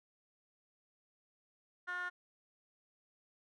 15% pulse tone with band-pass filter, 358.3 Hz, F4, 44 cents sharp, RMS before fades -40 dBFS, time 1.87-2.1 s, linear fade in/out 20 ms, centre 1600 Hz, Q 10, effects none

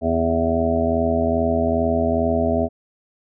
harmonic tone, 82.41 Hz, E2, in tune, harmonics 1 / 2 / 3 / 4 / 5 / 7 / 8 / 9, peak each -25 / -33 / -22 / -33 / -25 / -27 / -21 / -31 dBFS, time 0.01-2.69 s, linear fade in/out 50 ms, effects none

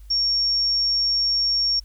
sine tone, 5520 Hz, F8, 21 cents flat, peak -18 dBFS, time 0.1-1.8 s, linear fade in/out 10 ms, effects added 50 Hz sine -40 dBFS peak until 1.84 s + white hiss -61 dBFS RMS until 1.84 s

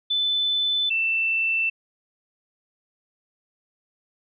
sine tone pair in turn, 3510 / 2669 Hz, A7 / E7, -5 / +21 cents, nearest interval perfect fourth, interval 474 cents, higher first, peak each -20 dBFS, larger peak neither, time 0.1-0.9 / 0.9-1.7 s, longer neither, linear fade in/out 10 ms, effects none

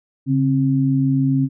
sine tone pair together, 139.55 / 266.8 Hz, C#3 / C4, +12 / +34 cents, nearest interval major seventh, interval 1122 cents, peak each -17 dBFS, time 0.26-1.49 s, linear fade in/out 50 ms, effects none

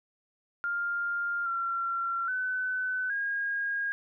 sine tone with pitch steps, 1401 / 1367 / 1509 / 1630 Hz, F6 / F6 / F#6 / G#6, +5 / -37 / +34 / -33 cents, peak -28 dBFS, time 0.64-3.92 s, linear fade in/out 0 ms, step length 820 ms, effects none

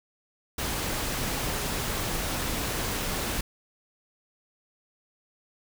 pink noise, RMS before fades -30 dBFS, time 0.58-3.41 s, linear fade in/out 5 ms, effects none

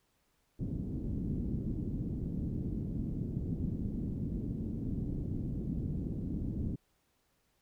white low-pass noise, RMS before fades -36 dBFS, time 0.59-6.76 s, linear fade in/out 10 ms, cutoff 260 Hz, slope 24 dB/octave, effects pink hiss -75 dBFS RMS until 7.61 s

